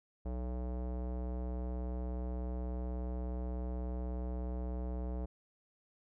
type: tone with low-pass filter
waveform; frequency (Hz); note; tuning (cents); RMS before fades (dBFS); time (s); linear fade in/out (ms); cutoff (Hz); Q
square; 61.74; B1; 0; -38; 0.25-5.26; 10; 640; 1.5
effects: none